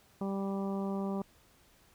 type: harmonic tone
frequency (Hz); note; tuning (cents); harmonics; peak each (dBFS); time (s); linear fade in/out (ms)
196; G3; 0; 1 / 2 / 3 / 4 / 5 / 6; -33 / -39 / -43 / -45 / -47 / -49; 0.21-1.22; 2
effects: pink hiss -64 dBFS RMS until 1.94 s